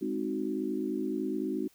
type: chord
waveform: sine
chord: Ab dominant seventh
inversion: none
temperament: equal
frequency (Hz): 207.7 / 261.6 / 311.1 / 370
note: Ab3 / C4 / Eb4 / Gb4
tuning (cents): 0 / 0 / 0 / 0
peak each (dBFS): -37 / -35 / -34 / -35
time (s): 0.01-1.68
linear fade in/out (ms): 10
effects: white hiss -64 dBFS RMS until 1.74 s